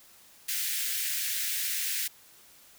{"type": "high-pass noise", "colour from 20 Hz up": "white", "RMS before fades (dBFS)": -31, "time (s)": [0.48, 2.08], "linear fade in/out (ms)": 10, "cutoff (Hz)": 1600, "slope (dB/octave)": 48, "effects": ["white hiss -56 dBFS RMS until 2.78 s"]}